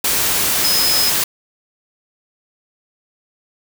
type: tone in noise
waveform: sine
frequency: 5100 Hz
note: D#8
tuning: 42 cents sharp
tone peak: -16 dBFS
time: 0.64-1.1 s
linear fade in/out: 5 ms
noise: white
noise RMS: -17 dBFS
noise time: 0.04-1.24 s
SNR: -2 dB
effects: none